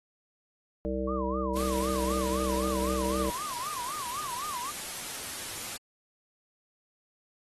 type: harmonic tone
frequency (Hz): 64.9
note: C2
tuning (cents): -13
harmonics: 1 / 3 / 5 / 7 / 9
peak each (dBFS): -35 / -35 / -35 / -35 / -35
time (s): 0.85-3.3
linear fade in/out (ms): 0
type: tone with vibrato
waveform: sine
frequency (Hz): 1085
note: C#6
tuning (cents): -37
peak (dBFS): -34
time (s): 1.07-4.71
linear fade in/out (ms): 10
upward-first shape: sine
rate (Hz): 3.9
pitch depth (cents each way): 220
type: noise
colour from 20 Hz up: white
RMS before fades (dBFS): -38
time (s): 1.55-5.78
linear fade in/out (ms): 20
effects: AAC 32 kbps